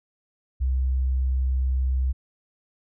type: tone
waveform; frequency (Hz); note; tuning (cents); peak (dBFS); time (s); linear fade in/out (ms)
sine; 64.8; C2; -16; -20; 0.6-2.13; 20
effects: none